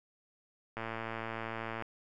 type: click train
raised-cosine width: 0.5 ms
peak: -23 dBFS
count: 120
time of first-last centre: 0.77-1.823 s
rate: 113 Hz
effects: none